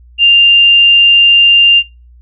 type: tone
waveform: sine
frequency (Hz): 2794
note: F7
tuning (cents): 0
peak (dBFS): -3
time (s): 0.18-1.83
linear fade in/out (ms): 50
effects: noise-tail reverb RT60 0.3 s tail -25 dB re dry + added 60 Hz sine -37 dBFS peak until 2.21 s